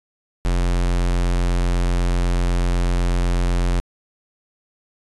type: tone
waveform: square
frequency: 44.03 Hz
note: F1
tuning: 15 cents sharp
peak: -17 dBFS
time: 0.45-3.8 s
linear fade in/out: 0 ms
effects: resampled to 24000 Hz